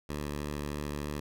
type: tone with vibrato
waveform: 10% pulse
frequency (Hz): 73.42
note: D2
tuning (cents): 0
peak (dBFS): -26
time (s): 0.09-1.2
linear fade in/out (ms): 5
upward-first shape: square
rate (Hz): 3.2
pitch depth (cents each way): 8
effects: none